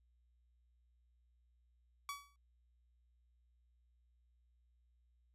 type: tone with exponential decay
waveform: sawtooth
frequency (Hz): 1137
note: C#6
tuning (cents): +44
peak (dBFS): -35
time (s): 2.09-2.36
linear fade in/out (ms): 1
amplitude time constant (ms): 58
effects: added 60 Hz sine -70 dBFS peak until 5.34 s + resampled to 32000 Hz